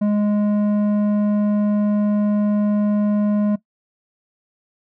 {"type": "tone with low-pass filter", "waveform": "square", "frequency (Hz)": 207.7, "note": "G#3", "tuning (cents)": 0, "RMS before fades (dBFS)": -18, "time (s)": [0.01, 3.56], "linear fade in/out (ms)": 10, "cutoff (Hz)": 620, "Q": 0.72, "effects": ["noise-tail reverb RT60 0.1 s tail -18 dB re dry"]}